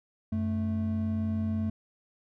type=tone pair together; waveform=triangle; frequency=92.5 / 219.2 Hz; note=F#2 / A3; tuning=0 / -6 cents; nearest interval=octave + minor third; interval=1494 cents; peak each=-29 / -27 dBFS; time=0.32-1.7 s; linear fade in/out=5 ms; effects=none